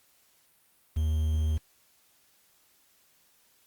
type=tone with quantisation; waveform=triangle; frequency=77.78 Hz; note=D#2; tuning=in tune; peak=-22 dBFS; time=0.96-1.58 s; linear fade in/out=10 ms; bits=8; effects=white hiss -65 dBFS RMS until 3.66 s + Opus 48 kbps